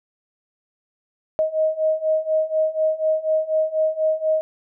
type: beating tone pair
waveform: sine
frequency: 626 / 630.1 Hz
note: D#5 / D#5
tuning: +10 / +22 cents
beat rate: 4.1 Hz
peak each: -22 / -20 dBFS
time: 1.39-4.41 s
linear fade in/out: 0 ms
effects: none